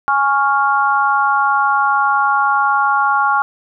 sine chord, Db major, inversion second, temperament equal, 830.6 / 1108.7 / 1396.9 Hz, Ab5 / Db6 / F6, 0 / 0 / 0 cents, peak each -16 dBFS, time 0.08-3.42 s, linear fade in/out 0 ms, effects none

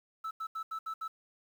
sine tone bursts at uneven times, 1313 Hz, E6, 7 cents flat, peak -32 dBFS, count 6, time 0.24-0.31 / 0.4-0.47 / 0.55-0.63 / 0.71-0.79 / 0.86-0.94 / 1.01-1.08 s, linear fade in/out 10 ms, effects tanh soft clip ceiling -34 dBFS + 10-bit

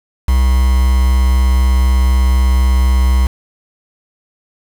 triangle tone with quantisation, 64 Hz, C2, 38 cents flat, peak -6 dBFS, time 0.28-3.27 s, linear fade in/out 5 ms, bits 4, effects none

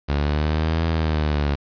sawtooth exponential two-way sweep, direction up then down, 70.9 to 82.41 to 70.9 Hz, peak -15 dBFS, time 0.08-1.56 s, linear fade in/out 20 ms, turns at 0.85 s, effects resampled to 11025 Hz + 7-bit

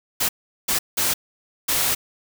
white noise bursts at uneven times, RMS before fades -21 dBFS, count 4, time 0.2-0.29 / 0.68-0.79 / 0.97-1.14 / 1.68-1.95 s, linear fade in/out 10 ms, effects none

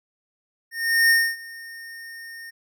square tone with ADSR envelope, 1834 Hz, A#6, 29 cents flat, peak -14 dBFS, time 0.71-2.51 s, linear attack 390 ms, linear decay 260 ms, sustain -23 dB, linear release 18 ms, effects none

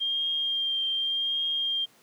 sine tone with vibrato, 3200 Hz, G7, 35 cents sharp, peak -25 dBFS, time 0-1.86 s, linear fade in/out 20 ms, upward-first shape triangle, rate 0.86 Hz, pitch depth 20 cents each way, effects pink hiss -59 dBFS RMS until 2.02 s + high-pass 200 Hz 12 dB/octave

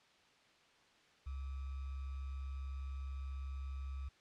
sine tone with sample-and-hold, 67.7 Hz, C#2, 40 cents flat, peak -40 dBFS, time 1.26-4.09 s, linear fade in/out 10 ms, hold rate 1225 Hz, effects white hiss -67 dBFS RMS until 4.2 s + low-pass 4000 Hz 12 dB/octave

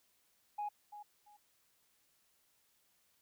sine tone with echo, 830.6 Hz, G#5, in tune, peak -35 dBFS, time 0.58-0.69 s, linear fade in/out 10 ms, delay 340 ms, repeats 2, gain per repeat -12 dB, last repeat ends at 1.37 s, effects tanh soft clip ceiling -33 dBFS + white hiss -74 dBFS RMS until 3.21 s

